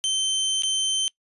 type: tone with dropouts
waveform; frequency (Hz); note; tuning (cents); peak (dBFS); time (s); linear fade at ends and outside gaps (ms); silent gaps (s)
sawtooth; 3100; G7; -20; -18; 0.04-1.08; 0; 0.622-0.634
effects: noise-tail reverb RT60 0.1 s tail -22 dB re dry + resampled to 24000 Hz